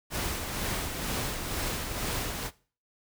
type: noise with tremolo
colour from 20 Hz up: pink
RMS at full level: -31 dBFS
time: 0.1-2.51 s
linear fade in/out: 50 ms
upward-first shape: sine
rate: 2.1 Hz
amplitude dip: 40%
effects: noise-tail reverb RT60 0.4 s tail -20 dB re dry